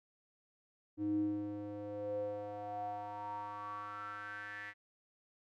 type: tone with band-pass filter sweep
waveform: square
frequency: 103.2 Hz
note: G#2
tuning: 10 cents flat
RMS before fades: -41 dBFS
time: 0.97-4.74 s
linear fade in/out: 50 ms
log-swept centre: 280 to 1900 Hz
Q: 8
effects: none